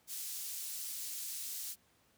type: high-pass noise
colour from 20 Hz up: pink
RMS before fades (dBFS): -42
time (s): 0.07-1.76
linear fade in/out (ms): 50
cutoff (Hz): 6300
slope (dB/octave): 12
effects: pink hiss -70 dBFS RMS until 2.17 s + high-pass 80 Hz 12 dB/octave